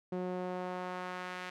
sawtooth tone with band-pass filter sweep, 181.7 Hz, F#3, 31 cents flat, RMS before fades -39 dBFS, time 0.12-1.5 s, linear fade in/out 5 ms, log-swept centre 380 to 2000 Hz, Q 1, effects none

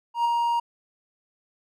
triangle tone with ADSR envelope, 941 Hz, A#5, 16 cents sharp, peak -16 dBFS, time 0.14-0.6 s, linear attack 110 ms, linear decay 8 ms, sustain -3 dB, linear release 8 ms, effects none

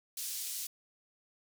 white band-pass noise, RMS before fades -39 dBFS, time 0.17-0.67 s, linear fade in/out 5 ms, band 4200 to 14000 Hz, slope 12 dB/octave, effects none

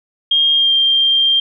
sine tone with pitch glide, 3227 to 3184 Hz, G7 to G7, +50 to +26 cents, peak -10 dBFS, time 0.31-1.4 s, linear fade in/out 5 ms, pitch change -24 cents, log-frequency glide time 0.55-0.73 s, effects none

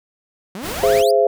sawtooth exponential sweep, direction up, 175.1 to 5080 Hz, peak -24 dBFS, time 0.55-1.11 s, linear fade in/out 2 ms
pink noise, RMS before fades -28 dBFS, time 0.61-1.04 s, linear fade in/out 50 ms
sine chord, Ab augmented, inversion none, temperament equal with one note detuned, 415.3 / 523.3 / 674.7 Hz, Ab4 / C5 / E5, 0 / 0 / +40 cents, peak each -16 dBFS, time 0.83-1.27 s, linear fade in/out 2 ms
effects none

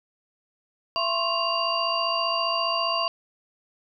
sine tone cluster, 671 / 1043 / 1098 / 2796 / 4684 Hz, E5 / C6 / C#6 / F7 / D8, +31 / -6 / -17 / +1 / -5 cents, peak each -29 dBFS, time 0.96-3.08 s, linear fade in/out 0 ms, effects none

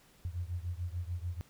sine beating tone pair, 85.2 / 92 Hz, F2 / F#2, -42 / -9 cents, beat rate 6.8 Hz, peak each -37 / -39 dBFS, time 0.25-1.41 s, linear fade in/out 0 ms, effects pink hiss -63 dBFS RMS until 1.49 s

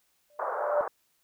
sine tone with exponential growth, 590 Hz, D5, 8 cents sharp, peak -20 dBFS, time 0.3-0.81 s, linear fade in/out 1 ms, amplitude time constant 110 ms
pink band-pass noise, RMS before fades -32 dBFS, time 0.39-0.88 s, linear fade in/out 5 ms, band 480 to 1400 Hz, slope 48 dB/octave
effects white hiss -71 dBFS RMS until 1.23 s

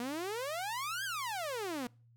sawtooth exponential two-way sweep, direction up then down, 233.1 to 1659 to 233.1 Hz, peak -32 dBFS, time 0-1.87 s, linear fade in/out 2 ms, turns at 1.04 s, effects noise-tail reverb RT60 0.4 s tail -26 dB re dry + added 117 Hz sine -60 dBFS peak until 2.16 s

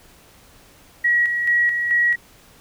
sine tone with tremolo, 1913 Hz, A#6, 44 cents sharp, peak -14 dBFS, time 1.04-2.16 s, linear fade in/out 10 ms, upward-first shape square, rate 2.3 Hz, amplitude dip 45%, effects pink hiss -50 dBFS RMS until 2.6 s

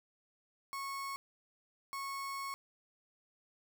35% pulse tone bursts at uneven times, 1100 Hz, C#6, 14 cents flat, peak -37 dBFS, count 2, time 0.73-1.16 / 1.93-2.54 s, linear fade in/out 0 ms, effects none

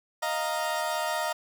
30% pulse chord, Eb suspended second, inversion none, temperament equal, 622.3 / 698.5 / 932.3 Hz, Eb5 / F5 / Bb5, 0 / 0 / 0 cents, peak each -29 / -30 / -29 dBFS, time 0.22-1.33 s, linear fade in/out 10 ms, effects none

